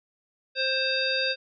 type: harmonic tone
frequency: 527 Hz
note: C5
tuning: 12 cents sharp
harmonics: 1 / 3 / 5 / 7 / 9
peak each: -30 / -30 / -30 / -30 / -30 dBFS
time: 0.55-1.36 s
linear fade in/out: 50 ms
effects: none